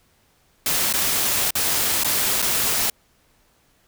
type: noise with dropouts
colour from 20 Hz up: white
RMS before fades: -21 dBFS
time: 0.66-2.9 s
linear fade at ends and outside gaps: 2 ms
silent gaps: 0.927-0.937 / 1.507-1.553 / 2.036-2.045 / 2.419-2.424 s
effects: pink hiss -61 dBFS RMS until 3.87 s